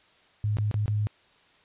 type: tone with dropouts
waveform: sine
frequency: 105.1 Hz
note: G#2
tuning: 21 cents sharp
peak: -23 dBFS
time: 0.44-1.07 s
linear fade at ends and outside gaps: 0 ms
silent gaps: 0.57-0.585 / 0.713-0.742 / 0.859-0.88 s
effects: white hiss -60 dBFS RMS until 1.64 s + resampled to 8000 Hz